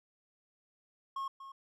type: tone with echo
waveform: triangle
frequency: 1085 Hz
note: C#6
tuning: 37 cents flat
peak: -33 dBFS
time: 1.16-1.28 s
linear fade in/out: 5 ms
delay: 240 ms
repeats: 1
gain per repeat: -11 dB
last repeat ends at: 1.52 s
effects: none